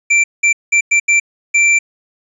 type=tone bursts at uneven times; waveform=square; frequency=2349 Hz; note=D7; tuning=in tune; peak=-9 dBFS; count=6; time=0.1-0.24 / 0.43-0.53 / 0.72-0.81 / 0.91-1 / 1.08-1.2 / 1.54-1.79 s; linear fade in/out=10 ms; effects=resampled to 24000 Hz + 8-bit